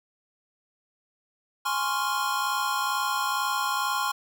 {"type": "chord", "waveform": "square", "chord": "Db major seventh", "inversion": "second", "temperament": "equal", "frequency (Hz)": [830.6, 1046.5, 1108.7, 1396.9], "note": ["Ab5", "C6", "Db6", "F6"], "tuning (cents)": [0, 0, 0, 0], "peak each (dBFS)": [-33, -29, -33, -32], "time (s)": [1.65, 4.12], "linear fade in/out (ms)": 10, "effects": []}